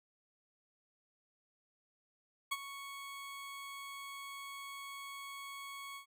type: tone with ADSR envelope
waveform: 20% pulse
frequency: 1108.7 Hz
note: C#6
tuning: in tune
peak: -27 dBFS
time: 2.51-6.06 s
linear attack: 12 ms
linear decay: 38 ms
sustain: -13 dB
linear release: 100 ms
effects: none